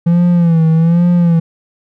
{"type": "tone with vibrato", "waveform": "triangle", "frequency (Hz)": 168, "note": "E3", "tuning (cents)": 33, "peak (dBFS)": -5, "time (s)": [0.06, 1.4], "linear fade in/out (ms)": 10, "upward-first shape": "sine", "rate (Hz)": 1.2, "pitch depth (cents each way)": 78, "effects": []}